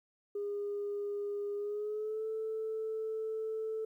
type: tone with pitch glide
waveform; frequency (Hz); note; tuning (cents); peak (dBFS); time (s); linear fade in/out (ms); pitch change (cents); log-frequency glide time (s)
sine; 408.1 to 439.9; G#4 to A4; -30 to 0; -33; 0.35-3.85; 5; +130; 1.56-2.26
effects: tanh soft clip ceiling -30 dBFS + 12-bit